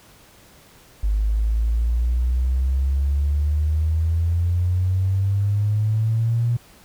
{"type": "exponential sweep", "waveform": "triangle", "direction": "up", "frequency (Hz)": [50.8, 120], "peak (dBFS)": -13, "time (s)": [1.03, 6.57], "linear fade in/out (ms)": 10, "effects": ["tanh soft clip ceiling -15 dBFS", "pink hiss -50 dBFS RMS until 6.84 s"]}